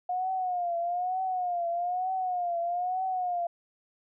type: tone with vibrato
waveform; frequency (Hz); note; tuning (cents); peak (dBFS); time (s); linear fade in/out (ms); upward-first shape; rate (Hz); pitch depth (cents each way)
sine; 718; F5; +48; -27; 0.09-3.47; 5; triangle; 1.1; 100
effects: none